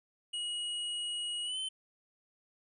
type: tone with pitch glide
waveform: square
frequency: 2900 to 3072 Hz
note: F#7 to G7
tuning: -35 to -36 cents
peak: -35 dBFS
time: 0.33-1.69 s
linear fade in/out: 10 ms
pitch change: +99 cents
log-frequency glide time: 1.44-1.58 s
effects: resampled to 24000 Hz